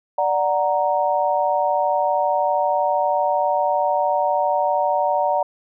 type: chord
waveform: sine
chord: D augmented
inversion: none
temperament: equal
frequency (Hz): 587.3 / 740 / 932.3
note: D5 / F#5 / A#5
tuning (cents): 0 / 0 / 0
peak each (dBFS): -21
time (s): 0.18-5.43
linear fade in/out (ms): 5
effects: none